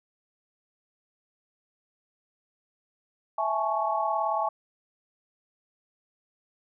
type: chord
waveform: sine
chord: A major seventh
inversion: second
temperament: equal with one note detuned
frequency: 659.3 / 830.6 / 868.9 / 1108.7 Hz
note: E5 / G#5 / A5 / C#6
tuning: 0 / 0 / -22 / 0 cents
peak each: -30 dBFS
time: 3.38-4.49 s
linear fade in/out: 5 ms
effects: none